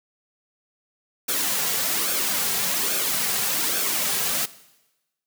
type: noise with flanger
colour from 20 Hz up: white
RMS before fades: -24 dBFS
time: 1.28-4.46 s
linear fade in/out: 10 ms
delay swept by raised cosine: 1 to 3.4 ms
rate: 1.2 Hz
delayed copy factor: -0.55
effects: noise-tail reverb RT60 1.0 s tail -18 dB re dry + high-pass 150 Hz 12 dB/octave